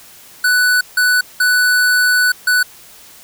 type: tone bursts at uneven times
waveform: square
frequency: 1488 Hz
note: F#6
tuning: 9 cents sharp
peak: -11 dBFS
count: 4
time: 0.44-0.81 / 0.97-1.21 / 1.4-2.32 / 2.47-2.63 s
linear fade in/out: 5 ms
effects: white hiss -41 dBFS RMS until 3.23 s